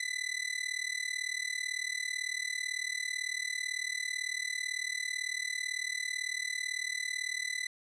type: tone with amplitude modulation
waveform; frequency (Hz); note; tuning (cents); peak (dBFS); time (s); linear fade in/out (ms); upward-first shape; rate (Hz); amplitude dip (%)
sawtooth; 2002; B6; +23; -26; 0-7.67; 5; sine; 38; 90
effects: resampled to 22050 Hz